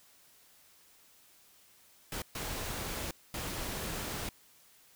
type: noise bursts at uneven times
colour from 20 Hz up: pink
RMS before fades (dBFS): -38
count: 3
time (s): 2.12-2.22 / 2.35-3.11 / 3.34-4.29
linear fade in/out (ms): 2
effects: white hiss -62 dBFS RMS until 4.95 s